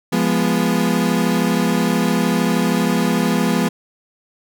35% pulse chord, F diminished, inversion none, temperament equal, 174.61 / 207.7 / 246.9 Hz, F3 / Ab3 / Cb4, 0 / 0 / 0 cents, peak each -18 dBFS, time 0.12-3.69 s, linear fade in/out 10 ms, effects none

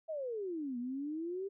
sine exponential two-way sweep, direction down then up, 661 to 237.1 to 402.1 Hz, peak -36 dBFS, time 0.08-1.49 s, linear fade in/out 20 ms, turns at 0.78 s, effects none

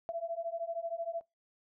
sine beating tone pair, 664 / 677 Hz, E5 / E5, +12 / +46 cents, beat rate 13 Hz, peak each -37 / -38 dBFS, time 0.09-1.21 s, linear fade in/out 0 ms, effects noise-tail reverb RT60 0.2 s tail -22 dB re dry

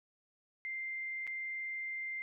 sine tone with dropouts, 2093 Hz, C7, in tune, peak -37 dBFS, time 0.65-2.22 s, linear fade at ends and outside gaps 0 ms, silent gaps 1.268-1.275 s, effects none

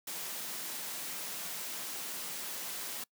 white high-pass noise, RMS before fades -40 dBFS, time 0.07-3.04 s, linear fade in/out 5 ms, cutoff 140 Hz, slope 48 dB/octave, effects noise-tail reverb RT60 0.1 s tail -24 dB re dry

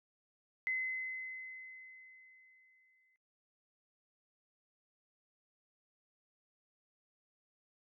sine tone with exponential decay, 2044 Hz, C7, 41 cents flat, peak -31 dBFS, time 0.67-3.16 s, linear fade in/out 0 ms, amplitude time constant 540 ms, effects noise-tail reverb RT60 0.2 s tail -21 dB re dry

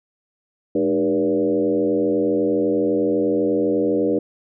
sine tone with frequency modulation, 392 Hz, G4, in tune, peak -16 dBFS, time 0.75-4.19 s, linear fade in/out 5 ms, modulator 88.1 Hz, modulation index 1.7, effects none

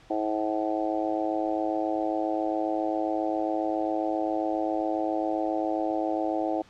harmonic tone, 107.4 Hz, A2, 41 cents flat, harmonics 3 / 4 / 5 / 6 / 7 / 8, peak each -29 / -38 / -33 / -32 / -31 / -40 dBFS, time 0.1-6.62 s, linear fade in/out 5 ms, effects pink hiss -55 dBFS RMS until 6.69 s + low-pass 5000 Hz 12 dB/octave

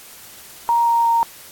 sine tone with pitch steps, 937 / 931.6 / 926.2 Hz, A#5 / A#5 / A#5, +9 / -1 / -11 cents, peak -13 dBFS, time 0.69-1.23 s, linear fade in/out 0 ms, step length 180 ms, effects white hiss -41 dBFS RMS until 1.51 s + AAC 64 kbps

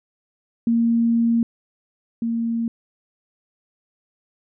sine tone pair in turn, 231.9 / 230.7 Hz, A#3 / A#3, -9 / -18 cents, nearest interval unison, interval 9 cents, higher first, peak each -15 / -20 dBFS, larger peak first, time 0.67-1.43 / 2.22-2.68 s, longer first, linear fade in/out 2 ms, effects none

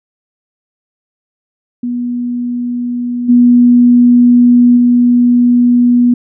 sine tone with level steps, 243.1 Hz, B3, 27 cents flat, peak -14 / -3 / -5 dBFS, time 1.83-6.14 s, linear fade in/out 5 ms, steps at 3.28 / 4.76 s, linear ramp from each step 20 ms, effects none

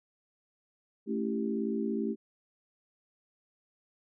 sine chord, A dominant seventh, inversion none, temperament equal, 220 / 277.2 / 329.6 / 392 Hz, A3 / C#4 / E4 / G4, 0 / 0 / 0 / 0 cents, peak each -32 / -37 / -37 / -35 dBFS, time 1.06-2.16 s, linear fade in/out 50 ms, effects none

